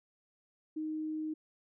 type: tone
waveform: sine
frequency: 311.1 Hz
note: D#4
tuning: in tune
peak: -34 dBFS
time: 0.76-1.34 s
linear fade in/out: 10 ms
effects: none